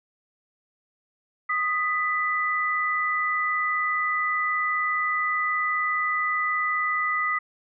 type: tone pair together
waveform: sine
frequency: 1243 / 1984 Hz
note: D#6 / B6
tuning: -2 / +7 cents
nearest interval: minor sixth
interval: 809 cents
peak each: -25 dBFS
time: 1.49-7.39 s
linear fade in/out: 10 ms
effects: none